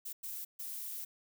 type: noise bursts at uneven times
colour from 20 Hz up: violet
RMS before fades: -42 dBFS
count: 3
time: 0.05-0.13 / 0.23-0.45 / 0.59-1.05 s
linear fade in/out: 10 ms
effects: none